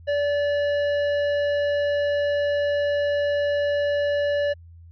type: tone with tanh clipping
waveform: sine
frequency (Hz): 578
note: D5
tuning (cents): -28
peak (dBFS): -22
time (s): 0.07-4.54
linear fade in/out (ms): 20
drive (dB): 13
effects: added 84 Hz sine -43 dBFS peak until 4.91 s + resampled to 11025 Hz